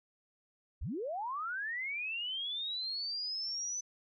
sine linear sweep, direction up, 32.7 to 6060 Hz, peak -35 dBFS, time 0.81-3.81 s, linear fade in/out 10 ms, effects none

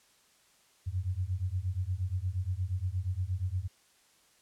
sine beating tone pair, 88 / 96.5 Hz, F2 / G2, +14 / -27 cents, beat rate 8.5 Hz, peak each -33 / -33 dBFS, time 0.86-3.68 s, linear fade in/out 20 ms, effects white hiss -65 dBFS RMS until 4.41 s + low-pass 10000 Hz 12 dB/octave

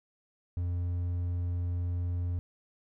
triangle tone, 87.9 Hz, F2, 12 cents sharp, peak -27 dBFS, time 0.57-2.39 s, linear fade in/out 0 ms, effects none

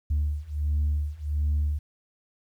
sine beating tone pair, 73.4 / 74.8 Hz, D2 / D2, 0 / +32 cents, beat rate 1.4 Hz, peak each -26 / -25 dBFS, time 0.1-1.79 s, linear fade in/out 10 ms, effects tanh soft clip ceiling -19 dBFS + 10-bit

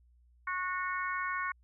harmonic tone, 366.1 Hz, F#4, 18 cents flat, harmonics 3 / 4 / 5 / 6, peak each -35 / -37 / -39 / -41 dBFS, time 0.47-1.52 s, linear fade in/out 5 ms, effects added 60 Hz sine -61 dBFS peak until 1.63 s

